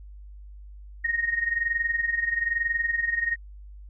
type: tone with amplitude modulation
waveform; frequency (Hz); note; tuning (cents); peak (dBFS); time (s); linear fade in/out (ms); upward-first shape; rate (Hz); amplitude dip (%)
sine; 1862; A#6; -2; -20; 1.04-3.36; 10; sine; 21.1; 75
effects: added 50 Hz sine -41 dBFS peak until 3.89 s